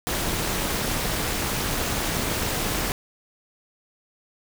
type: noise with amplitude modulation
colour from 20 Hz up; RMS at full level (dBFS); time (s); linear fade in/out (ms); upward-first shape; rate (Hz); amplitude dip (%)
pink; -23; 0.07-2.92; 0; sine; 275; 65
effects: none